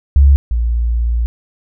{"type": "tone pair in turn", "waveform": "sine", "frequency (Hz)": [69.3, 58.27], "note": ["C#2", "A#1"], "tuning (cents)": [0, 0], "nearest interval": "minor third", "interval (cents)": 300, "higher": "first", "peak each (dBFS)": [-4, -12], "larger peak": "first", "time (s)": [[0.16, 0.36], [0.51, 1.26]], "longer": "second", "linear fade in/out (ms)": 0, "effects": []}